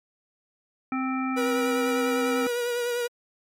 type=harmonic tone; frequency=261.6 Hz; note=C4; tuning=in tune; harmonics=1 / 3 / 5 / 7 / 9; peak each=-26 / -35 / -32 / -44 / -36 dBFS; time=0.92-2.47 s; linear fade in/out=2 ms
type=tone with vibrato; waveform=45% pulse; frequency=481.8 Hz; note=B4; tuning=43 cents flat; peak=-25 dBFS; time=1.36-3.08 s; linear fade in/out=20 ms; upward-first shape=triangle; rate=10 Hz; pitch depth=35 cents each way
effects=MP3 64 kbps